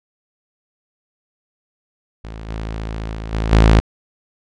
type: tone with level steps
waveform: sawtooth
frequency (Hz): 54.6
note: A1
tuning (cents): -13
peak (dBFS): -26 / -20 / -22 / -14 / -4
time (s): 2.24-3.8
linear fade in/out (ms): 0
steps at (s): 2.48 / 3.13 / 3.32 / 3.51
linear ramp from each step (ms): 20
effects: low-pass 5000 Hz 12 dB/octave